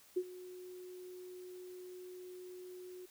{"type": "tone with ADSR envelope", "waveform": "sine", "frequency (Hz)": 364.3, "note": "F#4", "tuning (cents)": -27, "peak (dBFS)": -29, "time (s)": [0.16, 3.06], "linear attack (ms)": 12, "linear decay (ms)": 58, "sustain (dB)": -18, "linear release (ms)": 9, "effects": ["white hiss -63 dBFS RMS until 3.1 s"]}